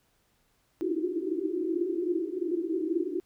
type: band-pass noise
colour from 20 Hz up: pink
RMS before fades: -30 dBFS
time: 0.81-3.2 s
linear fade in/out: 0 ms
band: 320 to 370 Hz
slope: 96 dB/octave
effects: pink hiss -70 dBFS RMS until 3.25 s